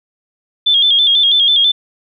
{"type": "tone with vibrato", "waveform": "sine", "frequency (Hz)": 3392, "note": "G#7", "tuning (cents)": 36, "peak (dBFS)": -8, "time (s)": [0.66, 1.72], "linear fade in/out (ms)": 10, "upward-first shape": "square", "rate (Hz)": 6.1, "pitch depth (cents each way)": 66, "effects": []}